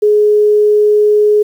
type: tone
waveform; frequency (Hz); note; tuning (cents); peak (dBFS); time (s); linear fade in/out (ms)
sine; 419.9; G#4; +19; -6; 0.02-1.43; 10
effects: 7-bit